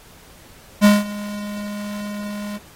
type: tone with ADSR envelope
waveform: square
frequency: 206.3 Hz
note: G#3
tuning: 11 cents flat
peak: -8 dBFS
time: 0.81-2.59 s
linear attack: 37 ms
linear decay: 190 ms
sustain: -19 dB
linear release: 31 ms
effects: pink hiss -47 dBFS RMS until 2.75 s + AAC 48 kbps